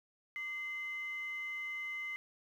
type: tone with frequency modulation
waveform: sine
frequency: 2068 Hz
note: C7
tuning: 21 cents flat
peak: -37 dBFS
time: 0.36-2.16 s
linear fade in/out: 0 ms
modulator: 889 Hz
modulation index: 0.29
effects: tanh soft clip ceiling -33 dBFS + 11-bit